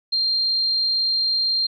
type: tone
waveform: sine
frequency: 4186 Hz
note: C8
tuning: in tune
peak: -18 dBFS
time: 0.12-1.67 s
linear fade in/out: 10 ms
effects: none